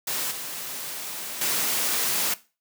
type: noise with level steps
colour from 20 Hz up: white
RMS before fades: -28 / -34 / -25 dBFS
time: 0.07-2.34 s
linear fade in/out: 5 ms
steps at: 0.31 / 1.41 s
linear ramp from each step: 5 ms
effects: noise-tail reverb RT60 0.3 s tail -17 dB re dry + high-pass 150 Hz 12 dB/octave